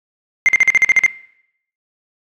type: tone bursts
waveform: sine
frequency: 2093 Hz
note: C7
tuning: in tune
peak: -5 dBFS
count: 9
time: 0.46-1.063 s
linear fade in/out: 0 ms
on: 27 ms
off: 45 ms
effects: noise-tail reverb RT60 0.7 s tail -20 dB re dry + tanh soft clip ceiling -5 dBFS

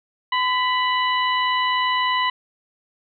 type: harmonic tone with a mistuned harmonic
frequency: 987.8 Hz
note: B5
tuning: in tune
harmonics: 1 / 2 / 3 / 4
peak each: -20 / -24 / -26 / -32 dBFS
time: 0.32-2.3 s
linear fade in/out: 5 ms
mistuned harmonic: 1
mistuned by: +42 cents
effects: none

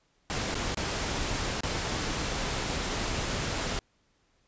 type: noise with dropouts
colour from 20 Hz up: pink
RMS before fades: -31 dBFS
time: 0.3-3.79 s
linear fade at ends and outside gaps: 0 ms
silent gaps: 0.544-0.553 / 0.746-0.772 / 1.606-1.634 s
effects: pink hiss -70 dBFS RMS until 4.47 s + resampled to 16000 Hz

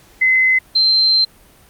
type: tone pair in turn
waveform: sine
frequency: 2045 / 4126 Hz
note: C7 / C8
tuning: -40 / -25 cents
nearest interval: octave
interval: 1215 cents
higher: second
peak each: -10 dBFS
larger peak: neither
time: 0.21-0.59 / 0.75-1.25 s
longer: second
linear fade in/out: 10 ms
effects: pink hiss -48 dBFS RMS until 1.69 s + Opus 48 kbps

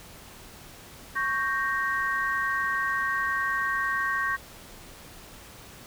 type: chord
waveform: sine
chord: G diminished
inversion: second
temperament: equal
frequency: 1108.7 / 1568 / 1864.7 Hz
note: Db6 / G6 / Bb6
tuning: 0 / 0 / 0 cents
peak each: -29 dBFS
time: 1.15-4.37 s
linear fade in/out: 20 ms
effects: pink hiss -47 dBFS RMS until 5.86 s

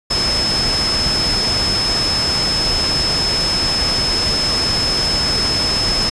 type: tone in noise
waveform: sine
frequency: 5200 Hz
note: E8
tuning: 24 cents flat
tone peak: -16 dBFS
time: 0.1-6.1 s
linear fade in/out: 10 ms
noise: pink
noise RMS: -21 dBFS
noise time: 0.1-6.1 s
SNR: +2 dB
effects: resampled to 22050 Hz

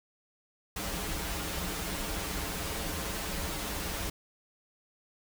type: noise with comb filter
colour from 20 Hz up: pink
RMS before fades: -35 dBFS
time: 0.76-4.1 s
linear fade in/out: 5 ms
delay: 8.1 ms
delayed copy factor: -0.75
effects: none

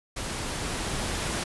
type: noise with level ramp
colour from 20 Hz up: pink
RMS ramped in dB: -33 to -29 dBFS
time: 0.16-1.44 s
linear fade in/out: 10 ms
effects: resampled to 24000 Hz

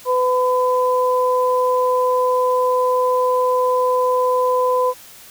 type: tone pair together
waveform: sine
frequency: 503 / 1008.2 Hz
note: B4 / B5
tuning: +32 / +35 cents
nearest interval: octave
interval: 1203 cents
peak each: -16 / -18 dBFS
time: 0.05-4.94 s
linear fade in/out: 50 ms
effects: white hiss -42 dBFS RMS until 5.3 s

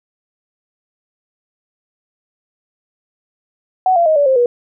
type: tone with pitch steps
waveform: sine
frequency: 746 / 684.1 / 627.3 / 575.2 / 527.5 / 483.7 Hz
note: F#5 / F5 / D#5 / D5 / C5 / B4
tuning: +14 / -36 / +14 / -36 / +14 / -36 cents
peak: -9 dBFS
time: 3.86-4.46 s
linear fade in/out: 2 ms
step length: 100 ms
effects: none

